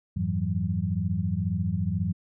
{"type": "tone cluster", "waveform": "sine", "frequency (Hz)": [89.2, 103.7, 165.6, 187.7], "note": ["F2", "G#2", "E3", "F#3"], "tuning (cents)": [37, -2, 8, 25], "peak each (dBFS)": -30, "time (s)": [0.16, 2.13], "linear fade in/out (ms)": 10, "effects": []}